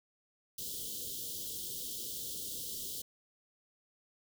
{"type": "band-stop noise", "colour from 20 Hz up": "white", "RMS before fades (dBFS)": -41, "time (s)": [0.58, 3.02], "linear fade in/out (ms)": 5, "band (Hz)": [530, 3000], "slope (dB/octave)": 96, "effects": []}